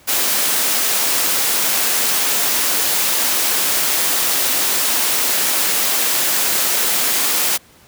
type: high-pass noise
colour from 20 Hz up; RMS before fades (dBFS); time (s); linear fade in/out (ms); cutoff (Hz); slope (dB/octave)
white; -17; 0.07-7.58; 20; 230; 12
effects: pink hiss -48 dBFS RMS until 7.87 s + high-pass 60 Hz 12 dB/octave